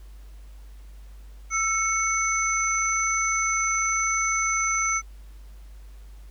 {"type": "tone cluster", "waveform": "sine", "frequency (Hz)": [1327, 2199, 6100], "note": ["E6", "C#7", "G8"], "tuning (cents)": [11, -14, -48], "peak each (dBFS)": -26, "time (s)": [1.5, 5.02], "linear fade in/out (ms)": 50, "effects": ["added 50 Hz sine -41 dBFS peak until 6.3 s", "pink hiss -59 dBFS RMS until 6.3 s"]}